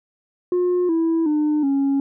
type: tone with pitch steps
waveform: sine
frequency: 358.1 / 328.4 / 301.1 / 276.1 Hz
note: F4 / E4 / D4 / C#4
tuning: +43 / -6 / +43 / -7 cents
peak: -14 dBFS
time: 0.52-2 s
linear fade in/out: 2 ms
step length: 370 ms
effects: tanh soft clip ceiling -15 dBFS